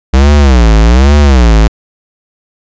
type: tone with vibrato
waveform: square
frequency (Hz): 62.9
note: B1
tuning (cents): +32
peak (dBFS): -3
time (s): 0.13-1.68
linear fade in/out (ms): 10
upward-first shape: sine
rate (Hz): 1.2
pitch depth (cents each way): 270
effects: resampled to 16000 Hz